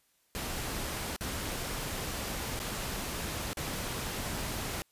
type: noise with dropouts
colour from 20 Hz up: pink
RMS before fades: -36 dBFS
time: 0.35-4.82 s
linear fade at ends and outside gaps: 0 ms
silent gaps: 1.163-1.209 / 2.592-2.6 / 3.532-3.571 s
effects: white hiss -71 dBFS RMS until 4.91 s + resampled to 32000 Hz